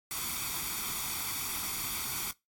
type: noise with comb filter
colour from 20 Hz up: white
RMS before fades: -35 dBFS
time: 0.11-2.31 s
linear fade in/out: 0 ms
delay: 0.87 ms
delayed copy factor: +0.7
effects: noise-tail reverb RT60 0.2 s tail -21 dB re dry + AAC 64 kbps